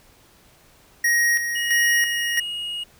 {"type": "tone with tremolo", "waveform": "square", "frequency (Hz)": 1883, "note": "A#6", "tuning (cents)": 17, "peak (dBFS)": -17, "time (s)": [1.04, 2.4], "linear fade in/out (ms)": 5, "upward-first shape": "square", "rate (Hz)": 1.5, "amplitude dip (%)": 55}
{"type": "tone with pitch glide", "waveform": "triangle", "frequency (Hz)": [2895, 2875], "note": ["F#7", "F7"], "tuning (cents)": [-38, 50], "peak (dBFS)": -25, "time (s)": [1.55, 2.84], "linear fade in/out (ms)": 10, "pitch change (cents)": -12, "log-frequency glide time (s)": [1.91, 2.22]}
{"effects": ["pink hiss -54 dBFS RMS until 2.99 s"]}